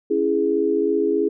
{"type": "chord", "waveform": "sine", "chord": "C# minor", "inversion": "none", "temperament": "just", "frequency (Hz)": [277.2, 332.6, 415.8], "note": ["C#4", "E4", "G#4"], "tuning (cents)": [0, 16, 2], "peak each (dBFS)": [-25, -22, -19], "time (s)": [0.1, 1.29], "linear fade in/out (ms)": 10, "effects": []}